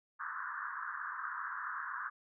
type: band-pass noise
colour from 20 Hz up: white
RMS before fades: -41 dBFS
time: 0.19-2.1 s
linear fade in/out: 20 ms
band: 1000 to 1700 Hz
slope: 96 dB/octave
effects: none